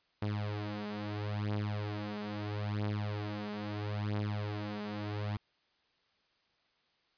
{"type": "beating tone pair", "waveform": "sawtooth", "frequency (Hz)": [103.83, 104.59], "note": ["G#2", "G#2"], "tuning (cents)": [0, 13], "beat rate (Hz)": 0.76, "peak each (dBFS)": [-34, -33], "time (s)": [0.22, 5.37], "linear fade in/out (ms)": 5, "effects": ["white hiss -73 dBFS RMS until 7.17 s", "resampled to 11025 Hz"]}